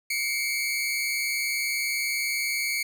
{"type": "tone pair together", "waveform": "sawtooth", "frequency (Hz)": [2150, 2290], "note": ["C7", "D7"], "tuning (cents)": [47, -44], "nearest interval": "minor second", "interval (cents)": 109, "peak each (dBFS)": -25, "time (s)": [0.1, 2.83], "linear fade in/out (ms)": 5, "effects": []}